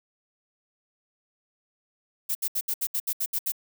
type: noise bursts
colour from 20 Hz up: violet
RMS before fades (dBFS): -27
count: 10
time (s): 2.29-3.521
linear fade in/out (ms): 10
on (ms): 61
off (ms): 69
effects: none